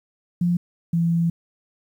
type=tone pair in turn; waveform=sine; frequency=174.61 / 168.23 Hz; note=F3 / E3; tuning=0 / +36 cents; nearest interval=minor second; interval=64 cents; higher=first; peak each=-17 / -17 dBFS; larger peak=neither; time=0.41-0.57 / 0.93-1.3 s; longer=second; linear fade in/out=5 ms; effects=9-bit